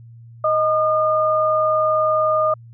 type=tone pair together; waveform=sine; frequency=624 / 1215.3 Hz; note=D#5 / D#6; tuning=+5 / -41 cents; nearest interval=octave; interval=1154 cents; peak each=-17 / -18 dBFS; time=0.44-2.54 s; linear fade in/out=5 ms; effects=added 116 Hz sine -39 dBFS peak until 2.73 s